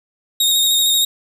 sawtooth tone with vibrato, 3729 Hz, A#7, in tune, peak -10 dBFS, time 0.4-1.05 s, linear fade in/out 5 ms, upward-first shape square, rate 13 Hz, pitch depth 25 cents each way, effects none

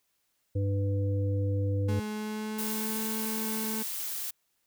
harmonic tone, 99.3 Hz, G2, 23 cents sharp, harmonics 1 / 3 / 5, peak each -26 / -37 / -36 dBFS, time 0.55-2 s, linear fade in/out 10 ms
35% pulse tone with pitch glide, 212.6 to 219.5 Hz, G#3 to A3, +41 to -4 cents, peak -31 dBFS, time 1.88-3.83 s, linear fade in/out 10 ms, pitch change +55 cents, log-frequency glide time 2.08-3.08 s
blue noise, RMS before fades -35 dBFS, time 2.58-4.31 s, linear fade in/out 10 ms
effects white hiss -75 dBFS RMS until 4.66 s

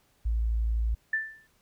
sine tone, 56.1 Hz, A1, 34 cents sharp, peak -24 dBFS, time 0.25-0.95 s, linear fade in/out 10 ms
sine tone with exponential decay, 1768 Hz, A6, 8 cents sharp, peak -22 dBFS, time 1.13-1.47 s, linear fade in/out 5 ms, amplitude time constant 72 ms
effects pink hiss -67 dBFS RMS until 1.61 s

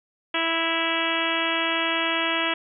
harmonic tone with a mistuned harmonic, 329.6 Hz, E4, in tune, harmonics 1 / 2 / 3 / 4 / 5 / 6 / 7 / 8 / 9 / 10, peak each -31 / -31 / -31 / -31 / -31 / -31 / -31 / -31 / -31 / -31 dBFS, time 0.34-2.54 s, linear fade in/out 5 ms, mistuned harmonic 9, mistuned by -33 cents, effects none

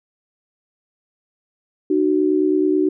sine tone pair together, 304.7 / 373.9 Hz, D#4 / F#4, -36 / +18 cents, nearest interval major third, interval 354 cents, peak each -17 dBFS, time 1.9-2.89 s, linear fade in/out 5 ms, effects none

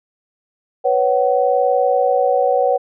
sine chord, B suspended second, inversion none, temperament equal with one note detuned, 493.9 / 554.4 / 752.1 Hz, B4 / C#5 / F#5, 0 / 0 / +28 cents, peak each -17 dBFS, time 0.84-2.78 s, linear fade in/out 20 ms, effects none

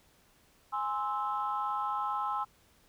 sine chord, Ab augmented, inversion none, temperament equal with one note detuned, 830.6 / 1046.5 / 1307.9 Hz, Ab5 / C6 / E6, 0 / 0 / -14 cents, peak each -34 dBFS, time 0.72-2.45 s, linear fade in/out 20 ms, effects tanh soft clip ceiling -22 dBFS + pink hiss -65 dBFS RMS until 2.88 s

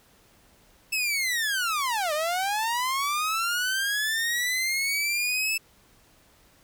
sawtooth linear two-way sweep, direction down then up, 2637 to 591 to 2637 Hz, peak -21 dBFS, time 0.92-5.58 s, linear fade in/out 10 ms, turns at 2.13 s, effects pink hiss -59 dBFS RMS until 6.63 s

